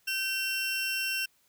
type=tone pair together; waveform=30% pulse; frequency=1545.3 / 2728 Hz; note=G6 / F7; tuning=-25 / -41 cents; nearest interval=minor seventh; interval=984 cents; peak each=-33 / -27 dBFS; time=0.07-1.26 s; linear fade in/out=10 ms; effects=white hiss -68 dBFS RMS until 1.48 s